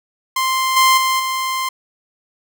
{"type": "tone with level steps", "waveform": "sawtooth", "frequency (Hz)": 1046.5, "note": "C6", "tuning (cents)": 0, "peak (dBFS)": [-12, -6, -11, -15], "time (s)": [0.36, 1.69], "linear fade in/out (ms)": 5, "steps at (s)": [0.76, 0.97, 1.19], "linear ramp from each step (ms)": 10, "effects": []}